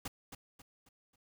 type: noise with echo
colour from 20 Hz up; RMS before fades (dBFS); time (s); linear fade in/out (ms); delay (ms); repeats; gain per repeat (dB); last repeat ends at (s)
pink; -40; 0.05-0.08; 5; 270; 4; -8; 1.16
effects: none